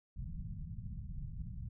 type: low-pass noise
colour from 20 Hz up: pink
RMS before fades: -43 dBFS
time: 0.16-1.69 s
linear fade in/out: 10 ms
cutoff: 190 Hz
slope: 48 dB/octave
effects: none